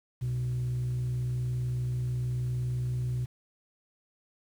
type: tone pair together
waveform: sine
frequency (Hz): 65.41 / 124.41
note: C2 / B2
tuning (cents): 0 / +13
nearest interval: major seventh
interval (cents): 1113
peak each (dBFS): -38 / -26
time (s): 0.21-3.26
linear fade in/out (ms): 20
effects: tanh soft clip ceiling -26 dBFS + 9-bit